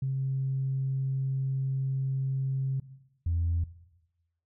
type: tone pair in turn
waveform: sine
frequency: 133.9 / 84.35 Hz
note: C3 / E2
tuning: +40 / +40 cents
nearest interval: minor sixth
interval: 800 cents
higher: first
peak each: -26 / -24 dBFS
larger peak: second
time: 0.02-2.8 / 3.26-3.64 s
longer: first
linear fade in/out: 5 ms
effects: noise-tail reverb RT60 1.0 s tail -17 dB re dry + tanh soft clip ceiling -21 dBFS